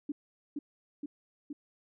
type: tone with echo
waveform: sine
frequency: 290.9 Hz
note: D4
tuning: 16 cents flat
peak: -31 dBFS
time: 0.09-0.12 s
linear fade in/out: 5 ms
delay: 470 ms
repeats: 3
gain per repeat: -2 dB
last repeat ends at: 1.53 s
effects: none